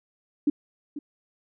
sine tone with echo, 292.5 Hz, D4, 7 cents flat, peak -17 dBFS, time 0.47-0.5 s, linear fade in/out 5 ms, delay 490 ms, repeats 1, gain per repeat -14 dB, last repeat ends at 0.99 s, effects none

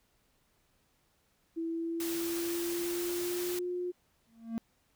sine tone with pitch glide, 329.6 to 357.4 Hz, E4 to F4, 0 to +40 cents, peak -32 dBFS, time 1.56-3.92 s, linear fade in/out 20 ms, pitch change +140 cents, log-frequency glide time 1.67-3.66 s
white noise, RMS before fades -40 dBFS, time 2-3.59 s, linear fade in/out 2 ms
triangle tone with exponential growth, 228 Hz, A#3, 38 cents flat, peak -27 dBFS, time 4.27-4.58 s, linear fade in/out 0 ms, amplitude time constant 66 ms
effects pink hiss -72 dBFS RMS until 4.95 s

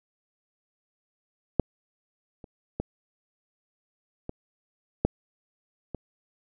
clicks, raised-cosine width 2 ms, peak -6 / -30 / -15 / -20 / -7 / -20 dBFS, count 6, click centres 1.597 / 2.442 / 2.8 / 4.294 / 5.05 / 5.947 s, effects none

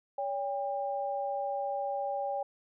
sine tone pair together, 565.7 / 800 Hz, C#5 / G5, +35 / +35 cents, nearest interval tritone, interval 600 cents, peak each -34 / -33 dBFS, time 0.18-2.43 s, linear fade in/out 5 ms, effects none

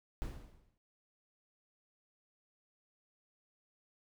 brown noise with exponential decay, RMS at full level -38 dBFS, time 0.22-0.78 s, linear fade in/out 0 ms, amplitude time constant 120 ms, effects none

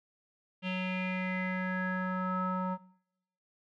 square tone with low-pass filter sweep, 185 Hz, F#3, in tune, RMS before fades -33 dBFS, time 0.62-2.78 s, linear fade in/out 50 ms, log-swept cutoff 2900 to 1100 Hz, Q 7.1, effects noise-tail reverb RT60 0.8 s tail -21 dB re dry

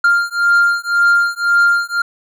triangle beating tone pair, 1396.9 / 1398.8 Hz, F6 / F6, 0 / +2 cents, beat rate 1.9 Hz, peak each -12 dBFS, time 0.04-2.02 s, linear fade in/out 5 ms, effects none

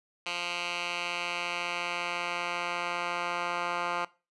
10% pulse tone with band-pass filter sweep, 174.61 Hz, F3, in tune, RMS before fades -33 dBFS, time 0.26-4.05 s, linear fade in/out 5 ms, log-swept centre 2900 to 1500 Hz, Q 1.6, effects noise-tail reverb RT60 0.3 s tail -20 dB re dry + resampled to 24000 Hz

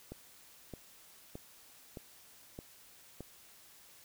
click train, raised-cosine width 2 ms, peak -30 dBFS, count 6, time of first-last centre 0.12-3.206 s, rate 1.62 Hz, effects white hiss -59 dBFS RMS until 4.04 s

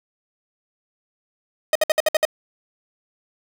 45% pulse tone bursts, 622.3 Hz, D#5, in tune, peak -14 dBFS, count 7, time 1.73-2.252 s, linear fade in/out 2 ms, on 24 ms, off 59 ms, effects none

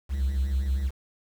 triangle beating tone pair, 61.6 / 67.9 Hz, B1 / C#2, -4 / -35 cents, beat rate 6.3 Hz, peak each -29 / -21 dBFS, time 0.09-0.91 s, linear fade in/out 50 ms, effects tanh soft clip ceiling -17 dBFS + 8-bit

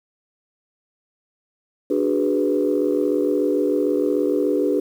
sine chord, G# half-diminished seventh, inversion second, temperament equal with one note detuned, 293.7 / 370 / 416.7 / 493.9 Hz, D4 / F#4 / G#4 / B4, 0 / 0 / +6 / 0 cents, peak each -21 / -23 / -22 / -23 dBFS, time 1.9-4.8 s, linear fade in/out 5 ms, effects tanh soft clip ceiling -8 dBFS + 8-bit

